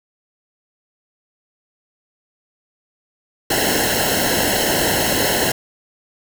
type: noise with comb filter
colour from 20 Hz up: pink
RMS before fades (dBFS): -18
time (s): 3.5-5.52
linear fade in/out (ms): 5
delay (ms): 0.84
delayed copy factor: -0.9
effects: none